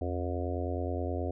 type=harmonic tone with a mistuned harmonic; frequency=89.5 Hz; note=F2; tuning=43 cents sharp; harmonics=1 / 3 / 4 / 5 / 6 / 7 / 8; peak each=-33 / -38 / -39 / -40 / -41 / -41 / -42 dBFS; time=0.01-1.31 s; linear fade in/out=5 ms; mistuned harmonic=1; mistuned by=-140 cents; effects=none